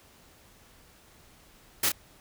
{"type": "noise with echo", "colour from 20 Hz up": "white", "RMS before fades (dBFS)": -25, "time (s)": [1.83, 1.89], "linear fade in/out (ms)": 5, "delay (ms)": 30, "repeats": 1, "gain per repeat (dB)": -5, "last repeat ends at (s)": 1.92, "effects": ["pink hiss -57 dBFS RMS until 2.2 s"]}